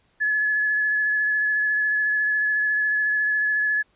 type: tone with vibrato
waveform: sine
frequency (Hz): 1708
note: G#6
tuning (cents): +48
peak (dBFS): -19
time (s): 0.2-3.83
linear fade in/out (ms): 20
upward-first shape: sine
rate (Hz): 14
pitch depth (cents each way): 14
effects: pink hiss -64 dBFS RMS until 3.95 s + resampled to 8000 Hz